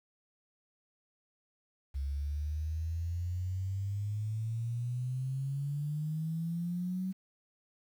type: exponential sweep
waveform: sine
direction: up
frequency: 67.7 to 190 Hz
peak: -32 dBFS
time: 1.94-7.13 s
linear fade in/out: 20 ms
effects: 10-bit